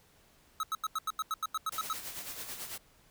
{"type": "tone bursts", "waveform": "square", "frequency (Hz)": 1285, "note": "E6", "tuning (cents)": -45, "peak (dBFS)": -31, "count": 12, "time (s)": [0.6, 1.93], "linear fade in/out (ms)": 2, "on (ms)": 32, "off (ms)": 86}
{"type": "noise with tremolo", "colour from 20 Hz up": "white", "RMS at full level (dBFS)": -40, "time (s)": [1.72, 2.78], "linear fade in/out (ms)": 5, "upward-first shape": "sine", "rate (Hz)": 9.1, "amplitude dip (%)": 55}
{"effects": ["pink hiss -64 dBFS RMS until 3.1 s"]}